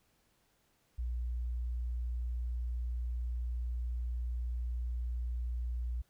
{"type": "tone", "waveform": "sine", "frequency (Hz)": 60, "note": "B1", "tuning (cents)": -49, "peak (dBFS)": -33, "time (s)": [0.98, 6.02], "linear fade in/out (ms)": 10, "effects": ["pink hiss -73 dBFS RMS until 6.09 s"]}